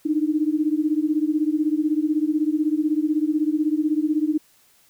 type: beating tone pair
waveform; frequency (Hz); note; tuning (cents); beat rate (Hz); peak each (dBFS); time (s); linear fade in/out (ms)
sine; 299.7 / 315.7; D4 / D#4; +35 / +25; 16; -21 / -22; 0.05-4.38; 10
effects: white hiss -58 dBFS RMS until 4.89 s